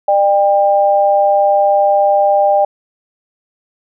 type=tone pair together; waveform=sine; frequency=600 / 796.8 Hz; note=D5 / G5; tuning=+37 / +28 cents; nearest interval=perfect fourth; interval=491 cents; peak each=-11 dBFS; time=0.08-2.65 s; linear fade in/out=5 ms; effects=none